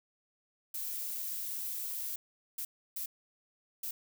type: noise bursts at uneven times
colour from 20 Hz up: violet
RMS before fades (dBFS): -38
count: 4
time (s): 0.74-2.16 / 2.58-2.65 / 2.96-3.06 / 3.83-3.91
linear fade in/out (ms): 5
effects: none